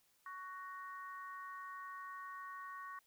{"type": "harmonic tone", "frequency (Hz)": 372.3, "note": "F#4", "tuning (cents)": 11, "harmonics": [3, 4, 5], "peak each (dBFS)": [-47, -55, -53], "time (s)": [0.26, 2.99], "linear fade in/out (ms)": 2, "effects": ["white hiss -74 dBFS RMS until 3.06 s"]}